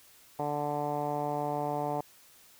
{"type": "tone with low-pass filter", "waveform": "10% pulse", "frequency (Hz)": 146.83, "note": "D3", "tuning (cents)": 0, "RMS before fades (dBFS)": -32, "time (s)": [0.39, 2.01], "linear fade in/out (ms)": 5, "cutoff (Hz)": 820, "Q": 3.1, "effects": ["white hiss -58 dBFS RMS until 2.59 s"]}